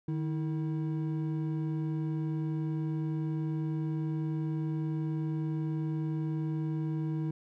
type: tone pair together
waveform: triangle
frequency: 153.3 / 321.6 Hz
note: D#3 / E4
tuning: -25 / -43 cents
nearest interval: octave + minor second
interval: 1282 cents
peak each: -29 / -34 dBFS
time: 0.08-7.31 s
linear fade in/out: 5 ms
effects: none